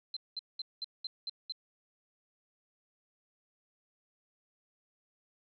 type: tone bursts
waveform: sine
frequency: 4100 Hz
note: C8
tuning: 36 cents flat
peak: -35 dBFS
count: 7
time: 0.14-1.522 s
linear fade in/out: 2 ms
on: 26 ms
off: 200 ms
effects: none